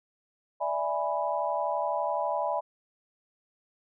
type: chord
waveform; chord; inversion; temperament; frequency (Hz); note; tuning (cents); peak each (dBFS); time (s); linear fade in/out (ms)
sine; E dominant seventh; third; equal; 587.3 / 659.3 / 830.6 / 987.8; D5 / E5 / G#5 / B5; 0 / 0 / 0 / 0; -32; 0.6-2.61; 20
effects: none